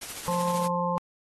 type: noise with tremolo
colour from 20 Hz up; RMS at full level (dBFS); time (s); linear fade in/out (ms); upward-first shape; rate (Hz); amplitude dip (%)
white; -36; 0.01-0.68; 10; sine; 13; 45
type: harmonic tone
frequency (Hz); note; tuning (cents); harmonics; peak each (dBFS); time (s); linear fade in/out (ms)
175.6; F3; +10; 1 / 3 / 5 / 6; -30 / -30 / -30 / -30; 0.28-0.98; 0
effects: AAC 32 kbps